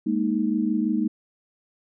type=chord; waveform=sine; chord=Ab suspended second; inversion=none; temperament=just; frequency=207.7 / 233.6 / 311.5 Hz; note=Ab3 / Bb3 / Eb4; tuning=0 / +4 / +2 cents; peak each=-25 dBFS; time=0.06-1.08 s; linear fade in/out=10 ms; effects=none

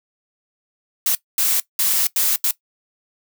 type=noise bursts at uneven times; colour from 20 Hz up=blue; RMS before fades=-18 dBFS; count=5; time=1.06-1.15 / 1.38-1.6 / 1.79-2.07 / 2.16-2.36 / 2.44-2.51 s; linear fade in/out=2 ms; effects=noise-tail reverb RT60 0.1 s tail -18 dB re dry

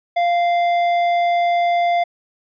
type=tone with tanh clipping; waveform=triangle; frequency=695 Hz; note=F5; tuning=9 cents flat; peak=-16 dBFS; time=0.16-2.04 s; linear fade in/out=10 ms; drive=14 dB; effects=resampled to 11025 Hz

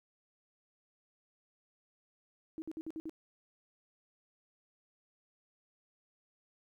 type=tone bursts; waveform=sine; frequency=319.3 Hz; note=D#4; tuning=45 cents sharp; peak=-38 dBFS; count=6; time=2.58-3.095 s; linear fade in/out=0 ms; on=40 ms; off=55 ms; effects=13-bit

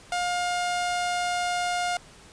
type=tone; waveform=sawtooth; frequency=710 Hz; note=F5; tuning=28 cents sharp; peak=-21 dBFS; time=0.12-1.97 s; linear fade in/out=2 ms; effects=pink hiss -50 dBFS RMS until 2.32 s + resampled to 22050 Hz

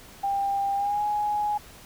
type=tone with pitch glide; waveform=sine; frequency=795 to 834 Hz; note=G5 to G#5; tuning=+24 to +7 cents; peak=-23 dBFS; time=0.23-1.58 s; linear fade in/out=10 ms; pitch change=+83 cents; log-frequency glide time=0.75-1.02 s; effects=pink hiss -48 dBFS RMS until 1.85 s

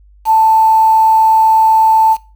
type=tone with quantisation; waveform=sine; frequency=884 Hz; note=A5; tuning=8 cents sharp; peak=-6 dBFS; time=0.25-2.17 s; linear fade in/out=50 ms; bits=5; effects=noise-tail reverb RT60 0.3 s tail -19 dB re dry + added 50 Hz sine -41 dBFS peak until 2.35 s

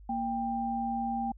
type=tone pair together; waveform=sine; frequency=233.1 / 791.3 Hz; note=A#3 / G5; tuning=0 / +16 cents; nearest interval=octave + major sixth; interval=2116 cents; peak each=-33 / -31 dBFS; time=0.09-1.32 s; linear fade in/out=5 ms; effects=added 50 Hz sine -48 dBFS peak until 1.37 s

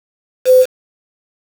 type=tone with quantisation; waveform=sine; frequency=511 Hz; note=C5; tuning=41 cents flat; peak=-4 dBFS; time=0.45-0.66 s; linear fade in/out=50 ms; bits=4; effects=none

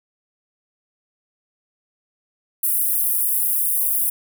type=high-pass noise; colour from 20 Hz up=pink; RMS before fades=-20 dBFS; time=2.63-4.1 s; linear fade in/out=5 ms; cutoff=10000 Hz; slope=48 dB/octave; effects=none

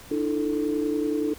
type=chord; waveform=sine; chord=D suspended second; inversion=none; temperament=equal with one note detuned; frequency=299 / 329.6 / 440 Hz; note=D4 / E4 / A4; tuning=+31 / 0 / 0 cents; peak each=-25 / -29 / -27 dBFS; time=0.11-1.34 s; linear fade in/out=5 ms; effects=tanh soft clip ceiling -14 dBFS + pink hiss -46 dBFS RMS until 1.38 s

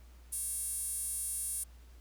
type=tone with high-pass filter; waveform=sawtooth; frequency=550 Hz; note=C#5; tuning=14 cents flat; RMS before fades=-37 dBFS; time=0.32-1.64 s; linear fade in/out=10 ms; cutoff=9700 Hz; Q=5.6; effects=added 60 Hz sine -52 dBFS peak until 2 s + pink hiss -65 dBFS RMS until 2 s

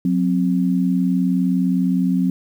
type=tone pair together; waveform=sine; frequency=182.4 / 262.1 Hz; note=F#3 / C4; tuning=-24 / +3 cents; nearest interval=tritone; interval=627 cents; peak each=-17 / -19 dBFS; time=0.05-2.3 s; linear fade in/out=2 ms; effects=8-bit

